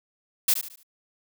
blue noise with echo, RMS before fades -20 dBFS, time 0.48-0.54 s, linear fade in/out 5 ms, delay 73 ms, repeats 4, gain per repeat -9 dB, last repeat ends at 0.832 s, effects none

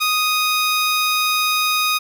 15% pulse tone, 1244.5 Hz, D#6, in tune, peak -10 dBFS, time 0-1.99 s, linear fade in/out 20 ms, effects none

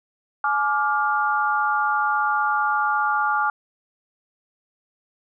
sine chord, D diminished, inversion second, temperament just, 845.8 / 1174.7 / 1409.6 Hz, Ab5 / D6 / F6, +31 / 0 / +16 cents, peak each -23 dBFS, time 0.44-3.5 s, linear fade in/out 2 ms, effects none

